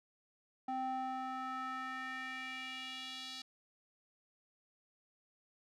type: tone with band-pass filter sweep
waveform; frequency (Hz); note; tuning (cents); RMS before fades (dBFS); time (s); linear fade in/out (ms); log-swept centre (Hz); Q
square; 260; C4; -11; -42; 0.68-3.42; 5; 700 to 4200; 2.7
effects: none